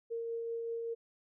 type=tone with tremolo; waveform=sine; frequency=461.6 Hz; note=A#4; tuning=17 cents flat; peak=-34 dBFS; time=0.1-0.95 s; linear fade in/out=20 ms; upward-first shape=triangle; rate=5.2 Hz; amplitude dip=25%; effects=none